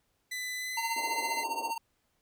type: tone with pitch glide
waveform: sawtooth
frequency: 2002 to 2054 Hz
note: B6 to C7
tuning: +23 to -33 cents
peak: -31 dBFS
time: 0.31-1.44 s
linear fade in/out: 10 ms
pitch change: +44 cents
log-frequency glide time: 0.57-0.96 s
type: tone with tremolo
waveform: square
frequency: 915 Hz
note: A#5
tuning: 32 cents flat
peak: -29 dBFS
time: 0.77-1.78 s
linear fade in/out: 5 ms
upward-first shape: triangle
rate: 15 Hz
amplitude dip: 85%
type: band-pass noise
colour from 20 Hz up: white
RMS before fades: -43 dBFS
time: 0.96-1.71 s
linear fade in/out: 5 ms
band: 250 to 1000 Hz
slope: 96 dB/octave
effects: pink hiss -75 dBFS RMS until 2.21 s